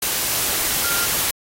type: tone in noise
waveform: sine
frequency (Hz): 1396.9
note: F6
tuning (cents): 0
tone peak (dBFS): -27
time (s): 0.84-1.06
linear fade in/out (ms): 5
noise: white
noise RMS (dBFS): -21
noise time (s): 0.02-1.31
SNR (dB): -9
effects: AAC 48 kbps